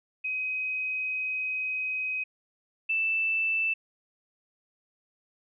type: tone pair in turn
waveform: sine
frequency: 2523 / 2648 Hz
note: D#7 / E7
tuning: +23 / +7 cents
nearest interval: minor second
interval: 84 cents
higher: second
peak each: -28 / -24 dBFS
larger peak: second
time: 0.24-2.24 / 2.89-3.74 s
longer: first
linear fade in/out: 10 ms
effects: none